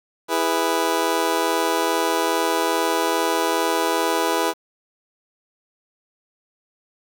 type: chord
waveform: 20% pulse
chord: E major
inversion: none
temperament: just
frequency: 329.6 / 412 / 494.4 Hz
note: E4 / G#4 / B4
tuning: 0 / -14 / +2 cents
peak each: -19 dBFS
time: 0.28-4.54 s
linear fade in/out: 50 ms
effects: 8-bit